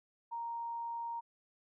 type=tone; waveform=sine; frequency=932.3 Hz; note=A#5; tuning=in tune; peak=-37 dBFS; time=0.31-1.21 s; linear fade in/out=20 ms; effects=none